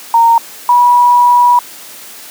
sine tone pair in turn, 924 / 972.2 Hz, A#5 / B5, -16 / -28 cents, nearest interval minor second, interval 88 cents, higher second, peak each -4 dBFS, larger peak neither, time 0.14-0.38 / 0.69-1.59 s, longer second, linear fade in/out 2 ms, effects white hiss -32 dBFS RMS until 2.3 s + high-pass 200 Hz 12 dB/octave

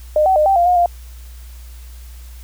sine tone with pitch steps, 609 / 759 / 609 / 779 / 694 / 718 / 697 Hz, D#5 / F#5 / D#5 / G5 / F5 / F5 / F5, -37 / +44 / -37 / -11 / -11 / +48 / -4 cents, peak -10 dBFS, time 0.16-0.86 s, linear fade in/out 2 ms, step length 100 ms, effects added 60 Hz sine -33 dBFS peak until 2.43 s + white hiss -47 dBFS RMS until 2.43 s

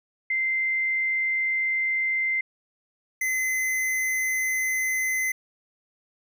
sine / square tone pair in turn, 2082 / 2045 Hz, C7 / C7, -9 / -40 cents, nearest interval unison, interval 31 cents, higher first, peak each -22 / -24 dBFS, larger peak first, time 0.3-2.41 / 3.21-5.32 s, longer neither, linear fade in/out 5 ms, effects none

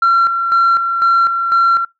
sine tone with tremolo, 1364 Hz, F6, 41 cents flat, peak -6 dBFS, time 0.02-1.85 s, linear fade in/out 5 ms, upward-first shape square, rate 2 Hz, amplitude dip 55%, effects noise-tail reverb RT60 0.2 s tail -25 dB re dry + tanh soft clip ceiling -6 dBFS

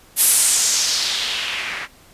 blue noise with low-pass filter sweep, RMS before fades -19 dBFS, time 0.16-1.88 s, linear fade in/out 50 ms, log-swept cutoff 12000 to 1800 Hz, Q 2.2, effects pink hiss -49 dBFS RMS until 2.13 s + resampled to 32000 Hz

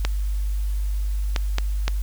clicks, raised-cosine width 0.2 ms, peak -6 dBFS, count 4, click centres 0.05 / 1.362 / 1.584 / 1.88 s, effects added 50 Hz sine -21 dBFS peak until 2.02 s + white hiss -47 dBFS RMS until 2.02 s

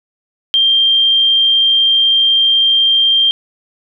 sine tone, 3178 Hz, G7, 23 cents sharp, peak -8 dBFS, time 0.54-3.31 s, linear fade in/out 0 ms, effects none

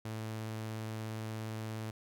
sawtooth tone with vibrato, 110 Hz, A2, in tune, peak -34 dBFS, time 0.05-1.91 s, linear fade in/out 5 ms, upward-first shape square, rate 17 Hz, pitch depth 8 cents each way, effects none

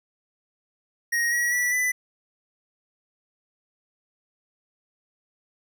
square tone with pitch steps, 1877 / 1915.3 / 1954.4 / 1994.4 Hz, A#6 / A#6 / B6 / B6, +11 / +46 / -19 / +16 cents, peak -22 dBFS, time 1.12-1.92 s, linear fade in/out 10 ms, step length 200 ms, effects none

